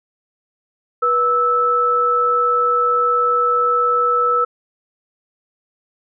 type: tone pair together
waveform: sine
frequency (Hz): 486.3 / 1310.7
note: B4 / E6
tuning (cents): -27 / -10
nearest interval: octave + perfect fourth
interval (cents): 1717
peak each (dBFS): -20 / -14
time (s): 1.02-4.45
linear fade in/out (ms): 10
effects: none